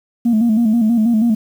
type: tone with vibrato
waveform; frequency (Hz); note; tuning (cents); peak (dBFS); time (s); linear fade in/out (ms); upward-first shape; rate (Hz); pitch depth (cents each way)
sine; 226.1; A3; +47; -9; 0.25-1.35; 10; square; 6.2; 74
effects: tanh soft clip ceiling -8 dBFS + 7-bit